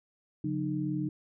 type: tone cluster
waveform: sine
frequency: 141.1 / 180.9 / 306 Hz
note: C#3 / F#3 / D#4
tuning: +31 / -39 / -29 cents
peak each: -34 / -35 / -32 dBFS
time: 0.44-1.09 s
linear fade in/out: 5 ms
effects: none